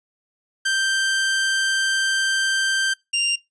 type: tone pair in turn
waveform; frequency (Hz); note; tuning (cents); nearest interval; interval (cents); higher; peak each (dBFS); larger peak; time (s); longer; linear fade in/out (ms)
sawtooth; 1568 / 2788; G6 / F7; 0 / -4; minor seventh; 996; second; -15; neither; 0.65-2.94 / 3.13-3.36; first; 10
effects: noise-tail reverb RT60 0.2 s tail -23 dB re dry + resampled to 22050 Hz